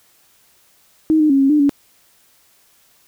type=tone with pitch steps; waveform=sine; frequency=314.7 / 305.6 / 273.9 / 272.1 / 299.5 / 283.2 Hz; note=D#4 / D#4 / C#4 / C#4 / D4 / C#4; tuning=+20 / -31 / -21 / -32 / +34 / +37 cents; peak=-10 dBFS; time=1.1-1.694 s; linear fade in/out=0 ms; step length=99 ms; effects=white hiss -55 dBFS RMS until 3.07 s